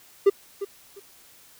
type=tone with echo; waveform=triangle; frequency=398.1 Hz; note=G4; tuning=27 cents sharp; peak=-10 dBFS; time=0.26-0.3 s; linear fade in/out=10 ms; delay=350 ms; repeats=2; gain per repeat=-14 dB; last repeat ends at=1 s; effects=white hiss -53 dBFS RMS until 1.59 s